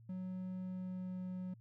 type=tone with pitch glide; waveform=triangle; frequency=184.9 to 183.73 Hz; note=F#3 to F#3; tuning=-1 to -12 cents; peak=-38 dBFS; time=0.09-1.54 s; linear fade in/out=5 ms; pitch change=-11 cents; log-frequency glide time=0.61-1.19 s; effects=added 114 Hz sine -57 dBFS peak until 1.6 s

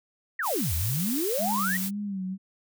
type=exponential two-way sweep; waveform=sine; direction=down then up; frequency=1976 to 73.42 to 1976 Hz; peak=-26 dBFS; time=0.39-1.77 s; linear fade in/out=5 ms; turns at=0.74 s
type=noise; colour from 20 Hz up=blue; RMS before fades=-32 dBFS; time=0.42-1.91 s; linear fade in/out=50 ms
type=tone with vibrato; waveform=sine; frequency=196 Hz; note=G3; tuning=in tune; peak=-29 dBFS; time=1.38-2.38 s; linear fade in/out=50 ms; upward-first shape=sine; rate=2 Hz; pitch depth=92 cents each way
effects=none

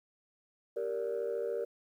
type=chord; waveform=sine; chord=G minor; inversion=none; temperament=equal with one note detuned; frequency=392 / 466.2 / 579.2 Hz; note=G4 / Bb4 / D5; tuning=0 / 0 / -24 cents; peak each=-37 / -33 / -37 dBFS; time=0.76-1.65 s; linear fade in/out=10 ms; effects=tanh soft clip ceiling -27 dBFS + 11-bit

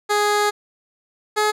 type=tone pair in turn; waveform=15% pulse; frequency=415.3 / 423.8 Hz; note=G#4 / G#4; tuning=0 / +35 cents; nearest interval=unison; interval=35 cents; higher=second; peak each=-10 dBFS; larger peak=neither; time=0.09-0.51 / 1.36-1.52 s; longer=first; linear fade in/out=20 ms; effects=low-pass 11000 Hz 12 dB/octave

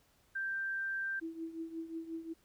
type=tone; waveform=sine; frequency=1574 Hz; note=G6; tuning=7 cents sharp; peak=-34 dBFS; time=0.35-1.2 s; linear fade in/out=10 ms
type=tone with tremolo; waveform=sine; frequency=327.2 Hz; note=E4; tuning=13 cents flat; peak=-36 dBFS; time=1.21-2.34 s; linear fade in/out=20 ms; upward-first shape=triangle; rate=5.6 Hz; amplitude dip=80%
effects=pink hiss -70 dBFS RMS until 2.44 s

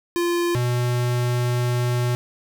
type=tone pair in turn; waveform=square; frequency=346 / 122.33 Hz; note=F4 / B2; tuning=-16 / -16 cents; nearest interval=octave + tritone; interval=1800 cents; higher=first; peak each=-20 dBFS; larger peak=neither; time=0.16-0.55 / 0.55-2.15 s; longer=second; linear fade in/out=0 ms; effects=none

